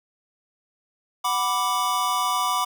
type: chord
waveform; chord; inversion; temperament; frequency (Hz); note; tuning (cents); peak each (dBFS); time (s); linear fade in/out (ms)
square; B minor; second; equal; 740 / 987.8 / 1174.7; F#5 / B5 / D6; 0 / 0 / 0; -30 / -26 / -25; 1.24-2.65; 10
effects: none